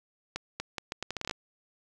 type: accelerating click train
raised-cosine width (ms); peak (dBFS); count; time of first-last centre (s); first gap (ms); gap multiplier
0.2; -16; 12; 0.36-1.311; 240; 0.76
effects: none